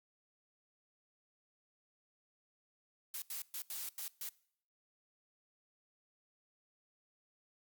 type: noise bursts at uneven times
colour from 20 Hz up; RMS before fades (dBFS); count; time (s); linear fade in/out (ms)
blue; -42; 6; 3.14-3.22 / 3.3-3.42 / 3.54-3.62 / 3.7-3.89 / 3.98-4.08 / 4.21-4.29; 2
effects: noise-tail reverb RT60 0.6 s tail -22 dB re dry + Opus 48 kbps